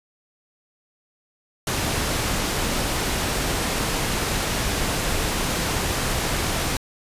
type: low-pass noise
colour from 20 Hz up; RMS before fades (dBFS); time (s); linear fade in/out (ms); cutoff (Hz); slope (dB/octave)
pink; -24; 1.67-6.77; 2; 12000; 12
effects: resampled to 32000 Hz